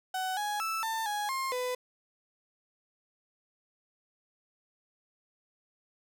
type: tone with pitch steps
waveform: 35% pulse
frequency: 750 / 832 / 1318 / 894 / 831 / 1063 / 500 Hz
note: F#5 / G#5 / E6 / A5 / G#5 / C6 / B4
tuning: +23 / +3 / -1 / +27 / +1 / +27 / +21 cents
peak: -29 dBFS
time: 0.14-1.75 s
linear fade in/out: 5 ms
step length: 230 ms
effects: none